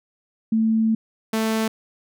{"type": "tone pair in turn", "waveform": ["sine", "sawtooth"], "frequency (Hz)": [222.2, 221.2], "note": ["A3", "A3"], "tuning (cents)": [17, 9], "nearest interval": "unison", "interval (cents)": 8, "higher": "first", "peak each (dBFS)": [-16, -16], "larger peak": "neither", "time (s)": [[0.52, 0.95], [1.33, 1.68]], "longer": "first", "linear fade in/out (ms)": 5, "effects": []}